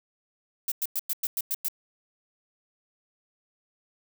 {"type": "noise bursts", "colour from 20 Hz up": "violet", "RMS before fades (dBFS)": -28, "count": 8, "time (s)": [0.68, 1.684], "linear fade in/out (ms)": 2, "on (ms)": 38, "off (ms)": 100, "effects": []}